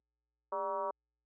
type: tone with frequency modulation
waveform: sine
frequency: 770 Hz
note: G5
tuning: 31 cents flat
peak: -32 dBFS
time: 0.52-0.91 s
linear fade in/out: 5 ms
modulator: 183 Hz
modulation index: 2.1
effects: added 60 Hz sine -56 dBFS peak until 1.25 s + high-pass 400 Hz 12 dB/octave